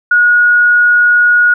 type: tone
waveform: sine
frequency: 1449 Hz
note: F#6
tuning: 37 cents flat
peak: -5 dBFS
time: 0.11-1.54 s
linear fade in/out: 5 ms
effects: none